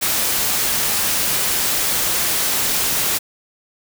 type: noise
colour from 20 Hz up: white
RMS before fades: -19 dBFS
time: 0.01-3.19 s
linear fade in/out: 20 ms
effects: none